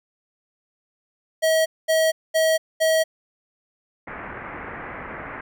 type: tone bursts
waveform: square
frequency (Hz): 640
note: D#5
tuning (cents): +49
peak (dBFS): -17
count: 4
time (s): 1.42-3.04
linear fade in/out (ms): 20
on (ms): 240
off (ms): 220
type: low-pass noise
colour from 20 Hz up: white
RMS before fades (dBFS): -35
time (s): 4.07-5.41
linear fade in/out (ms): 5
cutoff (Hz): 2100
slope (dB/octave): 48
effects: none